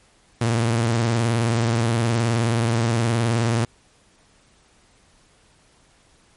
sawtooth tone with vibrato, 115.6 Hz, A#2, 14 cents flat, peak -14 dBFS, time 0.41-3.65 s, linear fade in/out 5 ms, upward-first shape sine, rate 19 Hz, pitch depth 77 cents each way, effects pink hiss -57 dBFS RMS until 6.36 s + MP3 48 kbps

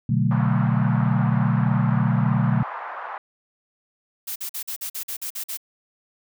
sine chord, B minor seventh, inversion none, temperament equal, 123.47 / 146.83 / 185 / 220 Hz, B2 / D3 / F#3 / A3, 0 / 0 / 0 / 0 cents, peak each -21 / -23 / -24 / -25 dBFS, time 0.09-2.63 s, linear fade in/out 5 ms
white band-pass noise, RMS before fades -33 dBFS, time 0.31-3.18 s, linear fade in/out 2 ms, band 700 to 1300 Hz, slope 24 dB/octave
blue noise bursts, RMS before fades -30 dBFS, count 10, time 4.27-5.574 s, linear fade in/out 10 ms, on 89 ms, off 46 ms
effects none

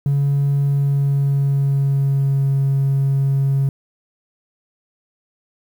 triangle tone with pitch glide, 140.8 to 137.19 Hz, C#3 to C#3, +27 to -18 cents, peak -11 dBFS, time 0.06-3.69 s, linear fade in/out 2 ms, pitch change -45 cents, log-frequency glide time 0.63-2.55 s, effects tanh soft clip ceiling -10 dBFS + 8-bit

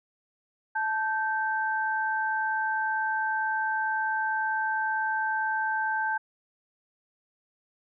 sine tone pair together, 875.5 / 1560 Hz, A5 / G6, -9 / -9 cents, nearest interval minor seventh, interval 1000 cents, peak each -28 dBFS, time 0.75-6.18 s, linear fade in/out 10 ms, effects none

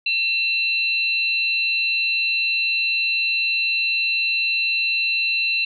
sine tone pair together, 2700 / 4034 Hz, E7 / B7, +41 / +36 cents, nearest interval perfect fifth, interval 695 cents, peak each -19 / -25 dBFS, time 0.06-5.65 s, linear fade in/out 5 ms, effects none

